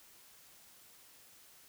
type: silence
effects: white hiss -60 dBFS RMS until 1.68 s